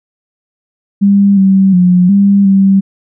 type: tone with pitch steps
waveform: sine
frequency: 199.8 / 192.7 / 179.7 / 199.4 / 194.5 Hz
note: G3 / G3 / F3 / G3 / G3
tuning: +33 / -29 / +50 / +30 / -13 cents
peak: -4 dBFS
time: 1.01-2.81 s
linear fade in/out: 20 ms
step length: 360 ms
effects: none